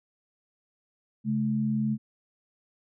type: tone pair together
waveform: sine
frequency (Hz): 136.1 / 216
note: C#3 / A3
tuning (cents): -31 / -32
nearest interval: minor sixth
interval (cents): 799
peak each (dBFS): -30 / -25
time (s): 1.24-1.98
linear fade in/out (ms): 50
effects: none